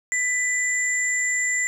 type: tone pair together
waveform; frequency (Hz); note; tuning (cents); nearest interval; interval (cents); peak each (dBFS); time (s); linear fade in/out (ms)
sine; 1989 / 7254; B6 / A#8; +12 / -48; octave + minor seventh; 2240; -22 / -25; 0.12-1.67; 0
effects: 8-bit

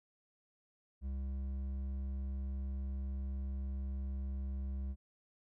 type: tone with hard clipping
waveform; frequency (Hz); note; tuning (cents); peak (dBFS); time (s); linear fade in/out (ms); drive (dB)
triangle; 66.9; C2; +39; -38; 1.01-4.96; 50; 10
effects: none

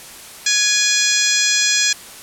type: harmonic tone with a mistuned harmonic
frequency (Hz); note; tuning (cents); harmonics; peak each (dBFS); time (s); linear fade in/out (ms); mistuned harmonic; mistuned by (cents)
837; G#5; +13; 2 / 3 / 4 / 5 / 6 / 7 / 8 / 9; -22 / -22 / -22 / -22 / -22 / -22 / -22 / -22; 0.46-1.93; 5; 3; -43
effects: white hiss -37 dBFS RMS until 2.22 s + low-pass 12000 Hz 12 dB/octave

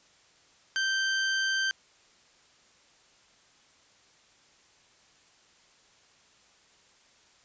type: tone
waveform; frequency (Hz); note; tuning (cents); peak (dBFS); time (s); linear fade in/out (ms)
sawtooth; 1562; G6; -7; -22; 0.76-1.71; 0
effects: white hiss -61 dBFS RMS until 7.44 s + resampled to 16000 Hz

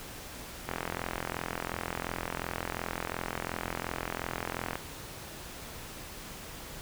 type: click train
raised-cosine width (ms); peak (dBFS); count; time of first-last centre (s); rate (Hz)
0.5; -17; 175; 0.69-4.755; 42.8
effects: pink hiss -44 dBFS RMS until 6.81 s

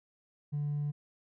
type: tone with hard clipping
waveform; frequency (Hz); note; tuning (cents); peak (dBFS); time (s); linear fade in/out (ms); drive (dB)
sine; 146.3; D3; -6; -31; 0.52-0.92; 20; 1
effects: none

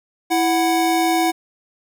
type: tone pair together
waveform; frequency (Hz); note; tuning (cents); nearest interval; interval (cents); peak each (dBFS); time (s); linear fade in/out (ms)
square; 330.2 / 740; E4 / F#5; +3 / 0; octave + major second; 1397; -19; 0.3-1.32; 20
effects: none

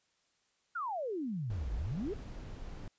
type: exponential two-way sweep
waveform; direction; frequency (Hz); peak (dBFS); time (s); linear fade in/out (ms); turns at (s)
sine; down then up; 1480 to 49 to 456.9; -34; 0.75-2.14; 10; 1.74
type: noise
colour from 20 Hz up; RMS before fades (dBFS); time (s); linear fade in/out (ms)
brown; -44; 1.5-2.88; 2
effects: white hiss -75 dBFS RMS until 2.98 s + resampled to 16000 Hz

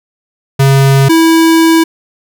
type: tone pair in turn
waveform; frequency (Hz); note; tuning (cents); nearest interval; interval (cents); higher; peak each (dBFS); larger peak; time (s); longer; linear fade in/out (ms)
square; 136.5 / 326.8; C#3 / E4; -26 / -15; octave + minor third; 1511; second; -5; neither; 0.59-1.09 / 1.09-1.84; second; 10
effects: none

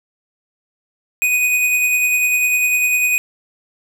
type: tone with tremolo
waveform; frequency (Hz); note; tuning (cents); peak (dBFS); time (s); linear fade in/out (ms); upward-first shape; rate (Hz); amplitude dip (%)
square; 2489; D#7; 0; -13; 1.22-3.18; 0; sine; 10; 30
effects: none

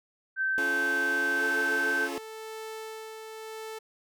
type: tone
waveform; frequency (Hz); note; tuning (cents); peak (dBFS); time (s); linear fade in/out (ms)
sine; 1549; G6; -21; -25; 0.36-2.09; 50
type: chord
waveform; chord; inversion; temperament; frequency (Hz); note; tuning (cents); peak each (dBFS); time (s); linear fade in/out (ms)
sawtooth; Db augmented; none; just; 277.2 / 346.5 / 433.1; Db4 / F4 / A4; 0 / -14 / -27; -33; 0.58-2.18; 0
type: tone with tremolo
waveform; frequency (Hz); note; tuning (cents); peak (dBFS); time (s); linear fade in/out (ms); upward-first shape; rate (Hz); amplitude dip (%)
sawtooth; 440; A4; 0; -33; 1.38-3.79; 10; sine; 0.95; 35
effects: none

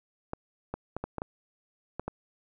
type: clicks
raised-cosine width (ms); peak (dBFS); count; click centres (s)
1; -19; 8; 0.334 / 0.74 / 0.966 / 1.04 / 1.183 / 1.219 / 1.996 / 2.08
effects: none

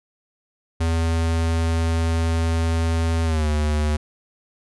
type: tone with pitch glide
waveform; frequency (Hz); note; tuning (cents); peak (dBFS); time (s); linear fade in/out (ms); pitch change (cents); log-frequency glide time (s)
square; 82.3 to 75.47; E2 to D2; -2 to +48; -19; 0.8-3.97; 10; -150; 3.24-3.48
effects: resampled to 24000 Hz

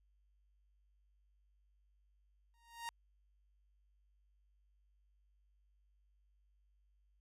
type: tone with exponential growth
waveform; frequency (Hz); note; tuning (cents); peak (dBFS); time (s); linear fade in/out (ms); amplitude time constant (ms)
sawtooth; 932.3; A#5; 0; -35; 2.54-2.89; 0; 76
effects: added 50 Hz sine -70 dBFS peak until 7.2 s + resampled to 32000 Hz

